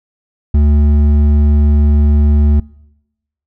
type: tone with hard clipping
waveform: triangle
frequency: 73.42 Hz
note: D2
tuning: in tune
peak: -8 dBFS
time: 0.54-2.6 s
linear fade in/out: 5 ms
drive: 11 dB
effects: noise-tail reverb RT60 0.9 s tail -24 dB re dry